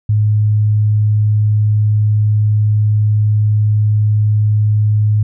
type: tone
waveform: sine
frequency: 106 Hz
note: G#2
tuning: 36 cents sharp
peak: -9 dBFS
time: 0.09-5.23 s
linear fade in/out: 5 ms
effects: none